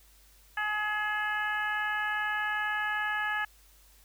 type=harmonic tone with a mistuned harmonic; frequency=422.5 Hz; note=G#4; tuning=30 cents sharp; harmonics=2 / 3 / 4 / 5 / 6 / 7; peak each=-35 / -37 / -30 / -42 / -43 / -44 dBFS; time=0.57-3.45 s; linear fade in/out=5 ms; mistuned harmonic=6; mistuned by=+35 cents; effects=added 50 Hz sine -59 dBFS peak until 4.04 s + white hiss -61 dBFS RMS until 4.04 s